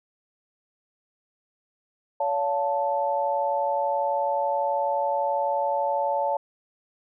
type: chord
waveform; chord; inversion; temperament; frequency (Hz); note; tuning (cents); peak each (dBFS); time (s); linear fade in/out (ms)
sine; Db augmented; none; equal with one note detuned; 566.7 / 698.5 / 880; Db5 / F5 / A5; +38 / 0 / 0; -26 / -30 / -25; 2.2-6.37; 5
effects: none